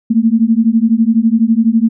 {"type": "beating tone pair", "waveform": "sine", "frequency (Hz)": [220.4, 232.4], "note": ["A3", "A#3"], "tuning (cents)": [3, -5], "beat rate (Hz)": 12, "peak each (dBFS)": -11, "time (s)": [0.1, 1.89], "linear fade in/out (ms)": 10, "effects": []}